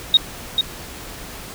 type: tone with echo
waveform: sine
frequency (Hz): 3748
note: A#7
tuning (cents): +9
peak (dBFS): -7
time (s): 0.14-0.17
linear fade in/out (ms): 2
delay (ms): 440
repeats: 1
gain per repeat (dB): -6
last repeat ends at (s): 0.61
effects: pink hiss -35 dBFS RMS until 1.54 s